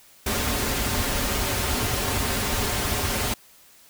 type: noise with comb filter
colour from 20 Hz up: pink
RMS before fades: -25 dBFS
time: 0.26-3.34 s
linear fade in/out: 5 ms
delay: 6.1 ms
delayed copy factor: -0.55
effects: white hiss -53 dBFS RMS until 3.89 s